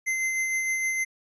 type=tone with tremolo; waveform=square; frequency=2070 Hz; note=C7; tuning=19 cents flat; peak=-24 dBFS; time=0.06-1.05 s; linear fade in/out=20 ms; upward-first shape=sine; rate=6.5 Hz; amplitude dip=30%; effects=resampled to 22050 Hz